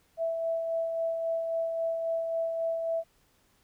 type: tone with tremolo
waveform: sine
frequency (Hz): 659.3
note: E5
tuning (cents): 0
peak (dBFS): -26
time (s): 0.17-3.04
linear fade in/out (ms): 50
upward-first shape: sine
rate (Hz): 3.7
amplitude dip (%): 35
effects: pink hiss -67 dBFS RMS until 3.63 s